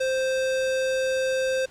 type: tone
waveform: square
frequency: 523.3 Hz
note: C5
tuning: in tune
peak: -23 dBFS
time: 0-1.66 s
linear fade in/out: 10 ms
effects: pink hiss -51 dBFS RMS until 1.7 s + low-pass 8000 Hz 12 dB/octave